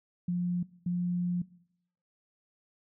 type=tone bursts at uneven times; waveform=sine; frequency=176.8 Hz; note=F3; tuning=22 cents sharp; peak=-27 dBFS; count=2; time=0.28-0.63 / 0.86-1.42 s; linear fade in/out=5 ms; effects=noise-tail reverb RT60 0.7 s tail -20 dB re dry